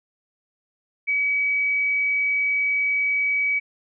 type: tone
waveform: sine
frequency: 2275 Hz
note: C#7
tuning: 44 cents sharp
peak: -19 dBFS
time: 1.07-3.6 s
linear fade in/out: 20 ms
effects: none